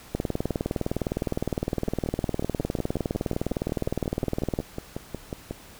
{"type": "two click trains", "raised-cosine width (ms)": 2, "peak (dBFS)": [-12, -17], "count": [88, 21], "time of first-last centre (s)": [[0.15, 4.589], [1.88, 5.51]], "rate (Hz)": [19.6, 5.51], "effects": ["pink hiss -48 dBFS RMS until 5.79 s"]}